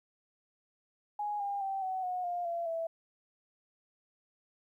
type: tone with pitch steps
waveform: sine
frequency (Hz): 830.6 / 803.7 / 777.7 / 752.5 / 728.1 / 704.5 / 681.7 / 659.6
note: G#5 / G5 / G5 / F#5 / F#5 / F5 / F5 / E5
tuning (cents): 0 / +43 / -14 / +29 / -28 / +15 / -42 / +1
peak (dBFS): -32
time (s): 1.19-2.87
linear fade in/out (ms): 5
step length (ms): 210
effects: 12-bit